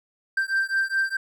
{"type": "beating tone pair", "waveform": "triangle", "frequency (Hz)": [1568, 1572.8], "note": ["G6", "G6"], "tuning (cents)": [0, 5], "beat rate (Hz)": 4.8, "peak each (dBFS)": -23, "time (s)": [0.37, 1.17], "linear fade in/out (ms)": 5, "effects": []}